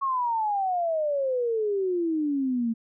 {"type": "exponential sweep", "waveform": "sine", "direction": "down", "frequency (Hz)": [1108.7, 223.4], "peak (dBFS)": -23, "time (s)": [0.01, 2.74], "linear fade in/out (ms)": 20, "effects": []}